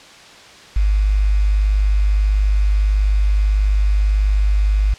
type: tone with quantisation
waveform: sine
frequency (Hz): 50.8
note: G#1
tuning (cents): -38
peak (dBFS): -12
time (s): 0.76-4.94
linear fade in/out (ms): 5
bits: 6
effects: white hiss -41 dBFS RMS until 4.98 s + low-pass 5000 Hz 12 dB/octave